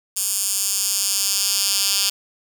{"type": "tone with high-pass filter sweep", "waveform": "10% pulse", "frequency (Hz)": 198.4, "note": "G3", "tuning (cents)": 21, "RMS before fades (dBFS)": -21, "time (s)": [0.16, 2.1], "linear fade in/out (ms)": 10, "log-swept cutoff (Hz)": [7800, 4400], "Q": 1.4, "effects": []}